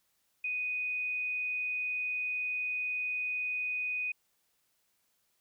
sine tone, 2489 Hz, D#7, in tune, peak -31 dBFS, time 0.44-4.12 s, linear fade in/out 5 ms, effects white hiss -75 dBFS RMS until 5.4 s

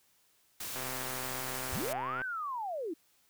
white noise, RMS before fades -40 dBFS, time 0.6-1.93 s, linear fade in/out 5 ms
click train, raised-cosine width 0.5 ms, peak -25 dBFS, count 189, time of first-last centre 0.76-2.217 s, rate 129 Hz
sine linear two-way sweep, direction up then down, 30.04 to 1568 to 292.4 Hz, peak -34 dBFS, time 1.72-2.94 s, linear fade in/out 10 ms, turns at 2.23 s
effects white hiss -69 dBFS RMS until 3.29 s

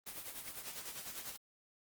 white noise with tremolo, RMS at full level -43 dBFS, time 0.06-1.37 s, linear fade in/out 10 ms, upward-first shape triangle, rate 10 Hz, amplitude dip 70%, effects Opus 24 kbps

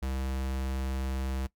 square tone, 66 Hz, C2, 16 cents sharp, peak -31 dBFS, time 0.02-1.47 s, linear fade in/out 10 ms, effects noise-tail reverb RT60 0.1 s tail -19 dB re dry

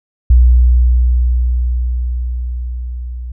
sine tone with level ramp, 61.1 Hz, B1, 18 cents flat, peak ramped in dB -3 to -22 dBFS, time 0.3-3.32 s, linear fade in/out 5 ms, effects none

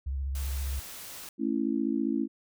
sine tone with vibrato, 68.1 Hz, C#2, 30 cents flat, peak -29 dBFS, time 0.06-0.8 s, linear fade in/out 10 ms, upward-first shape sine, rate 15 Hz, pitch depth 69 cents each way
white noise, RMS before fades -43 dBFS, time 0.35-1.29 s, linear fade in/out 2 ms
sine chord, A major, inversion none, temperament just, 220 / 275 / 330 Hz, A3 / C#4 / E4, 0 / -14 / +2 cents, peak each -31 / -29 / -31 dBFS, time 1.38-2.28 s, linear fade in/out 50 ms
effects none

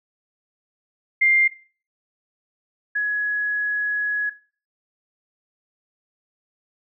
sine tone pair in turn, 2100 / 1679.8 Hz, C7 / G#6, +6 / +19 cents, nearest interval major third, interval 387 cents, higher first, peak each -14 / -19 dBFS, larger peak first, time 1.21-1.48 / 2.95-4.3 s, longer second, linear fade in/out 10 ms, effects noise-tail reverb RT60 0.4 s tail -17 dB re dry

